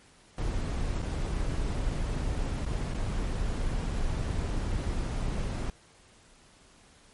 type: noise with dropouts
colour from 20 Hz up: brown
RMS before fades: -30 dBFS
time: 0.38-5.7 s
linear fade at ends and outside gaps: 2 ms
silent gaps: 1.019-1.026 / 2.652-2.663 / 2.938-2.946 s
effects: pink hiss -58 dBFS RMS until 7.13 s + MP3 48 kbps